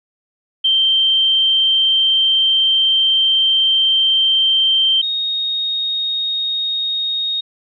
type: tone pair in turn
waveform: sine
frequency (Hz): 3136 / 3729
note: G7 / A#7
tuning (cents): 0 / 0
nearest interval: minor third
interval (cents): 300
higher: second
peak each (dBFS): -11 / -17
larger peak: first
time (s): 0.64-5.02 / 5.02-7.41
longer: first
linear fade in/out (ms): 10
effects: none